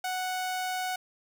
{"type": "tone", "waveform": "sawtooth", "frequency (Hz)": 740, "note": "F#5", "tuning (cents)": 0, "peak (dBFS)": -26, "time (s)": [0.04, 0.96], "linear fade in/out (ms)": 5, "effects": []}